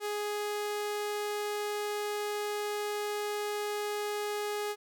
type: tone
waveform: sawtooth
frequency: 415.9 Hz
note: G#4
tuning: 2 cents sharp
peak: -28 dBFS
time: 0-4.76 s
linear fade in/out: 50 ms
effects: none